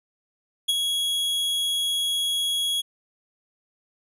45% pulse tone with ADSR envelope, 3328 Hz, G#7, 3 cents sharp, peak -17 dBFS, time 0.68-2.82 s, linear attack 14 ms, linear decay 28 ms, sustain -5 dB, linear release 20 ms, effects resampled to 32000 Hz

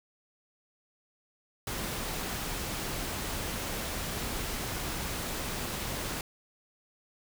pink noise, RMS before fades -35 dBFS, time 1.67-6.21 s, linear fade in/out 2 ms, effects none

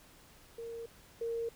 sine tone pair in turn, 462.4 / 462.4 Hz, A#4 / A#4, -14 / -14 cents, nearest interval unison, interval 0 cents, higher neither, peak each -40 / -33 dBFS, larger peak second, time 0.58-0.86 / 1.21-1.49 s, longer neither, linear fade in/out 5 ms, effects pink hiss -59 dBFS RMS until 1.55 s

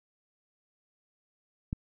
click, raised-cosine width 5 ms, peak -19 dBFS, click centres 1.729 s, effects none

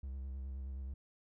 triangle tone with vibrato, 66.6 Hz, C2, 31 cents sharp, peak -38 dBFS, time 0.03-0.94 s, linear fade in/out 5 ms, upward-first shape square, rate 9.5 Hz, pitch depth 38 cents each way, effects none

